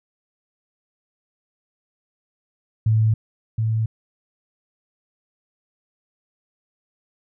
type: tone pair in turn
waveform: sine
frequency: 110 / 111.09 Hz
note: A2 / A2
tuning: 0 / +17 cents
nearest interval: unison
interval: 17 cents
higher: second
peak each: -14 / -18 dBFS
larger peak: first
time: 2.86-3.14 / 3.58-3.86 s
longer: neither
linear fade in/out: 5 ms
effects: none